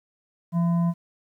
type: tone with frequency modulation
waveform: sine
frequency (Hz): 171.2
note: F3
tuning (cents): -34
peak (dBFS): -19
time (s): 0.52-0.94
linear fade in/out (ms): 50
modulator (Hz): 842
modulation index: 0.27
effects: 10-bit